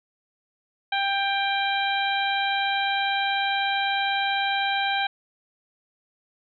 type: harmonic tone with a mistuned harmonic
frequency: 791 Hz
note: G5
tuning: 15 cents sharp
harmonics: 1 / 2 / 3 / 4 / 5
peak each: -25 / -28 / -30 / -31 / -32 dBFS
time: 0.92-5.07 s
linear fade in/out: 5 ms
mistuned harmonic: 5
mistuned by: -18 cents
effects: none